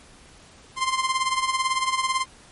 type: tone with tremolo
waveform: sawtooth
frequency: 1046.5 Hz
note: C6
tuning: in tune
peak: -15 dBFS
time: 0.76-2.26 s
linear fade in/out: 50 ms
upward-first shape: sine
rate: 18 Hz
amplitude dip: 70%
effects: pink hiss -50 dBFS RMS until 2.51 s + MP3 48 kbps